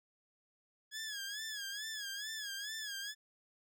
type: tone with vibrato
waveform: 15% pulse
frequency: 1678 Hz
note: G#6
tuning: 17 cents sharp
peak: -34 dBFS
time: 0.91-3.15 s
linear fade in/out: 50 ms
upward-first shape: sine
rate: 2.3 Hz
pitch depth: 100 cents each way
effects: none